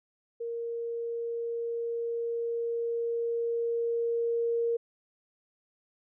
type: tone with level ramp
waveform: sine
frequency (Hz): 466.2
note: A#4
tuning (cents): 0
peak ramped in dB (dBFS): -32 to -25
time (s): 0.4-4.77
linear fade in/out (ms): 10
effects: none